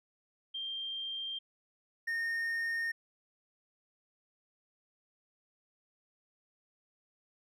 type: tone pair in turn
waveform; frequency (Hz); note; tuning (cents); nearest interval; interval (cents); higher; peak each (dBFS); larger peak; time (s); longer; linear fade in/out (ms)
sine / triangle; 3177 / 1837.4; G7 / A#6; +23 / -25; major sixth; 948; first; -36 / -30; second; 0.54-1.39 / 2.07-2.92; neither; 10
effects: none